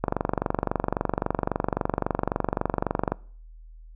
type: click train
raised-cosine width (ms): 1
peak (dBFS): -9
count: 74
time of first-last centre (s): 0.04-3.12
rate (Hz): 23.7
effects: noise-tail reverb RT60 0.5 s tail -23 dB re dry + added 40 Hz sine -43 dBFS peak until 3.95 s